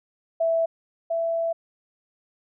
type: tone pair in turn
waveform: sine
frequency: 659.3 / 664.7 Hz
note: E5 / E5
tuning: 0 / +14 cents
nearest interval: unison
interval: 14 cents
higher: second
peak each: -19 / -22 dBFS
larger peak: first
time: 0.4-0.66 / 1.1-1.53 s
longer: second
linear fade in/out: 10 ms
effects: none